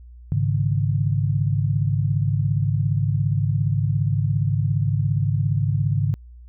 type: chord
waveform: sine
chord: Ab suspended fourth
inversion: none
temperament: just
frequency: 103.83 / 138.43 / 155.74 Hz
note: Ab2 / Db3 / Eb3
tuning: 0 / -2 / +2 cents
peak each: -21 / -22 / -25 dBFS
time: 0.32-6.14 s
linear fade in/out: 0 ms
effects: added 60 Hz sine -40 dBFS peak until 6.48 s